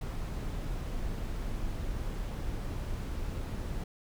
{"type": "noise", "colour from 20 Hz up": "brown", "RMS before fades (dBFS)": -35, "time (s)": [0.01, 3.84], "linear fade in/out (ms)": 5, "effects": []}